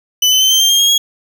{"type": "tone with pitch steps", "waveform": "30% pulse", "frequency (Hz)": [2999, 3041, 3083, 3126, 3170, 3214, 3259, 3305], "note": ["F#7", "F#7", "G7", "G7", "G7", "G7", "G#7", "G#7"], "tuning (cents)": [23, 47, -29, -6, 19, 43, -33, -9], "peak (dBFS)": -6, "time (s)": [0.22, 0.98], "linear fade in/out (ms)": 5, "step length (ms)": 95, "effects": []}